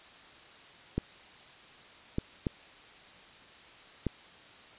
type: clicks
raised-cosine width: 3 ms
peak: -16 dBFS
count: 4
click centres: 0.98 / 2.184 / 2.468 / 4.067 s
effects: white hiss -53 dBFS RMS until 4.78 s + resampled to 8000 Hz